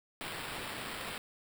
blue noise with sample-and-hold, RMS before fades -41 dBFS, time 0.21-1.18 s, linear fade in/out 0 ms, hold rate 6300 Hz, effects none

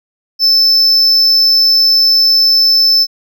triangle tone, 5274 Hz, E8, in tune, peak -5 dBFS, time 0.39-3.07 s, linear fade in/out 50 ms, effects none

